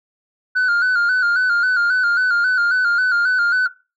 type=tone with vibrato; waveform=sine; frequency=1453 Hz; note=F#6; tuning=32 cents flat; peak=-11 dBFS; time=0.55-3.68 s; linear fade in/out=20 ms; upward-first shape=square; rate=3.7 Hz; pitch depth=57 cents each way; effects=noise-tail reverb RT60 0.3 s tail -22 dB re dry + tanh soft clip ceiling -13 dBFS